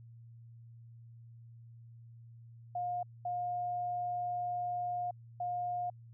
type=tone bursts at uneven times; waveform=sine; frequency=712 Hz; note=F5; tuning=33 cents sharp; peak=-33 dBFS; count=3; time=2.75-3.03 / 3.25-5.11 / 5.4-5.9 s; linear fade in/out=5 ms; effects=added 116 Hz sine -51 dBFS peak until 6.13 s